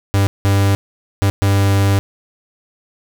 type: tone bursts at uneven times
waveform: 45% pulse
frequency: 99 Hz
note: G2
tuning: 18 cents sharp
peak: -11 dBFS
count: 4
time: 0.14-0.27 / 0.45-0.75 / 1.22-1.3 / 1.42-1.99 s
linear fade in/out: 0 ms
effects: none